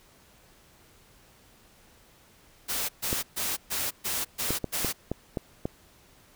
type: noise bursts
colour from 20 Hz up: white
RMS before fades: -30 dBFS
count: 7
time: 2.68-4.93 s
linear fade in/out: 20 ms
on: 210 ms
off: 130 ms
type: clicks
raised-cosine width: 2 ms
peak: -15 dBFS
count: 7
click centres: 3.129 / 4.506 / 4.643 / 4.847 / 5.116 / 5.372 / 5.655 s
effects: pink hiss -58 dBFS RMS until 6.35 s